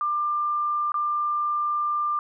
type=tone with dropouts; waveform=sine; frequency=1192 Hz; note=D6; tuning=25 cents sharp; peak=-22 dBFS; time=0.01-2.19 s; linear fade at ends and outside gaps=1 ms; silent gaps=0.919-0.942 s; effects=none